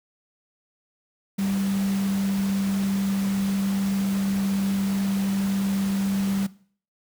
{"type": "tone in noise", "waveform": "sine", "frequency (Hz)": 196, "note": "G3", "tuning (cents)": 0, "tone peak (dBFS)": -22, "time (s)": [1.38, 6.47], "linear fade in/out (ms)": 10, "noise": "pink", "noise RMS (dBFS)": -36, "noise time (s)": [1.38, 6.47], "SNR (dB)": 11, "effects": ["noise-tail reverb RT60 0.5 s tail -19 dB re dry", "high-pass 80 Hz 12 dB/octave"]}